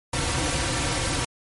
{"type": "noise with comb filter", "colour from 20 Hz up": "pink", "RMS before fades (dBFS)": -25, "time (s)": [0.13, 1.25], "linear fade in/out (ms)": 5, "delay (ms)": 4.8, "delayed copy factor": -0.9, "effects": ["MP3 48 kbps"]}